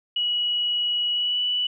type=tone with pitch glide; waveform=sine; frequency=2920 to 2961 Hz; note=F#7 to F#7; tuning=-24 to +1 cents; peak=-21 dBFS; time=0.16-1.67 s; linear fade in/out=5 ms; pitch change=+25 cents; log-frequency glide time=1.09-1.41 s; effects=none